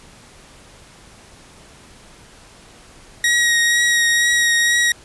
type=tone with vibrato; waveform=sawtooth; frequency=1891 Hz; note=A#6; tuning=24 cents sharp; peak=-10 dBFS; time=3.24-4.92 s; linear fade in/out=2 ms; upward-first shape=triangle; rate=2.1 Hz; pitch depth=19 cents each way; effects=pink hiss -45 dBFS RMS until 5.04 s + resampled to 24000 Hz